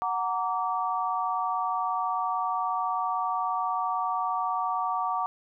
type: chord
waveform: sine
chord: Gb augmented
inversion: none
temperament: just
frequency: 740 / 925 / 1156.2 Hz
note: Gb5 / Bb5 / D6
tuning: 0 / -14 / -27 cents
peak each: -30 / -31 / -29 dBFS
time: 0.02-5.26 s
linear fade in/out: 0 ms
effects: none